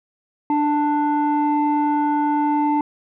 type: tone pair together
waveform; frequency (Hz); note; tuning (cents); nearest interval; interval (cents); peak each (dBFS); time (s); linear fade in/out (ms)
sine; 295.3 / 885; D4 / A5; +10 / +10; octave + perfect fifth; 1900; -17; 0.5-2.81; 2
effects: tanh soft clip ceiling -13 dBFS